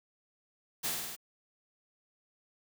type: noise with echo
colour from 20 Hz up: white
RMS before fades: -33 dBFS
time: 0.83-0.91 s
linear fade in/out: 20 ms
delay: 51 ms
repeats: 5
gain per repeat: -2 dB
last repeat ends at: 1.165 s
effects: none